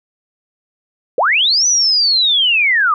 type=linear two-way sweep; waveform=sine; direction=up then down; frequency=420 to 6040 to 1160 Hz; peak=-10 dBFS; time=1.18-2.94 s; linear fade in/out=2 ms; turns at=1.67 s; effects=none